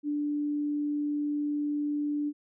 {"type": "tone", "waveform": "sine", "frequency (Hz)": 293.7, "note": "D4", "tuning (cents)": 0, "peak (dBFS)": -27, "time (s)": [0.03, 2.33], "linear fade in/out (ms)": 50, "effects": []}